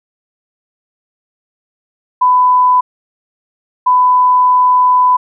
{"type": "tone pair in turn", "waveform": "sine", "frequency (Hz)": [1000, 1000], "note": ["B5", "B5"], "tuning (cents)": [21, 21], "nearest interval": "unison", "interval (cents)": 0, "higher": "neither", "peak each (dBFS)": -6, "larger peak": "neither", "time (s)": [[2.21, 2.81], [3.86, 5.17]], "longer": "second", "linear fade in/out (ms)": 10, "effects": []}